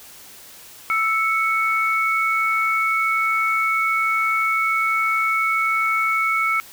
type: tone pair together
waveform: sine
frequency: 1318.2 / 2217 Hz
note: E6 / C#7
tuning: 0 / 0 cents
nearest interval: major sixth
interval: 900 cents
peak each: -20 dBFS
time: 0.9-6.6 s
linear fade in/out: 0 ms
effects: white hiss -43 dBFS RMS until 6.72 s